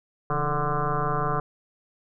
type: tone with frequency modulation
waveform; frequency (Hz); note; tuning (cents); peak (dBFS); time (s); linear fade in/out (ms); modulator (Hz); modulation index
sine; 587.3; D5; 0; -22; 0.3-1.4; 2; 150; 5
effects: none